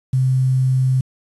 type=tone with quantisation; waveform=sine; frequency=130 Hz; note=C3; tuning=11 cents flat; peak=-13 dBFS; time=0.13-1.01 s; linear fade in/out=5 ms; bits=7; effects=resampled to 24000 Hz